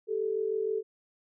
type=tone pair together; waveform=sine; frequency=392 / 438.5 Hz; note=G4 / A4; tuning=0 / -6 cents; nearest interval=major second; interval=194 cents; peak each=-32 / -29 dBFS; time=0.07-0.83 s; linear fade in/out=50 ms; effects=none